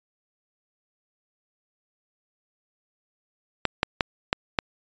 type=clicks; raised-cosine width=0.3 ms; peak=-4 dBFS; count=5; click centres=3.653 / 3.831 / 4.008 / 4.329 / 4.588 s; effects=resampled to 16000 Hz